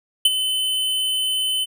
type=tone with ADSR envelope; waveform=square; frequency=3039 Hz; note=F#7; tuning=46 cents sharp; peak=-10 dBFS; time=0.25-1.66 s; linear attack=5 ms; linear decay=32 ms; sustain=-10 dB; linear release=31 ms; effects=none